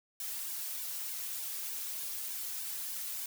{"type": "noise with flanger", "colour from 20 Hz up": "blue", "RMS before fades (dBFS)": -39, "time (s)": [0.2, 3.26], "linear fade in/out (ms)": 2, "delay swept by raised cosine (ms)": [1.5, 3.9], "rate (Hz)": 3.3, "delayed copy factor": -0.9, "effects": []}